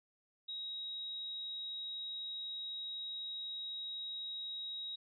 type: tone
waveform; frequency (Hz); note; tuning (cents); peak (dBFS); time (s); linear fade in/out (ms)
sine; 3807; A#7; +36; -40; 0.48-4.96; 10
effects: none